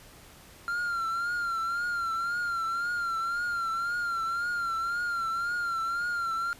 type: tone with vibrato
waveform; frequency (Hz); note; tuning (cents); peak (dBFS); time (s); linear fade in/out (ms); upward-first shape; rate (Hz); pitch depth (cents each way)
triangle; 1383; F6; -17; -26; 0.68-6.53; 0; triangle; 1.9; 67
effects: pink hiss -52 dBFS RMS until 6.59 s + resampled to 32000 Hz